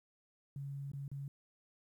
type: tone with dropouts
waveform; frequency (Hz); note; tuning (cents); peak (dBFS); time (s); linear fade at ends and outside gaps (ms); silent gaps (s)
sine; 139.5; C#3; +11; -40; 0.56-1.28; 2; 0.917-0.934 / 1.08-1.115
effects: 12-bit